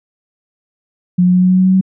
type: tone with pitch steps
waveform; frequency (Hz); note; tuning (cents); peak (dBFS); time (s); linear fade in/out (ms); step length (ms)
sine; 179.2 / 180.55 / 181.91 / 183.28 / 184.66 / 186.06 / 187.46 / 188.87; F3 / F#3 / F#3 / F#3 / F#3 / F#3 / F#3 / F#3; +45 / -42 / -29 / -16 / -3 / +10 / +23 / +36; -7; 1.18-1.812; 10; 79
effects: none